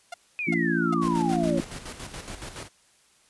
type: tone bursts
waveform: sawtooth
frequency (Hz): 702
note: F5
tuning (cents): +9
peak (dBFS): -29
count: 4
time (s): 0.12-1.344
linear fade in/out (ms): 5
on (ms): 21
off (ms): 380
type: exponential sweep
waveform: sine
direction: down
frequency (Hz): 2532 to 539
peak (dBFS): -27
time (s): 0.39-1.59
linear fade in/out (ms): 0
type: harmonic tone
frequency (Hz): 56.7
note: A#1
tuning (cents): -47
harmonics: 3 / 4 / 5 / 6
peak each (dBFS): -28 / -28 / -28 / -28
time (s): 0.47-1.61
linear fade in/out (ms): 10
type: noise with tremolo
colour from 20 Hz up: pink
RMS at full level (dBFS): -37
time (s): 1.01-2.69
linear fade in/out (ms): 20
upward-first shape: square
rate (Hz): 7.1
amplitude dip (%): 55
effects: white hiss -61 dBFS RMS until 3.29 s + resampled to 24000 Hz